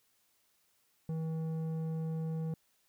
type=tone with low-pass filter; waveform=square; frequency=160.7 Hz; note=E3; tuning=44 cents flat; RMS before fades=-36 dBFS; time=1.09-2.54 s; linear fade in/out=2 ms; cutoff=490 Hz; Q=0.67; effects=white hiss -73 dBFS RMS until 2.88 s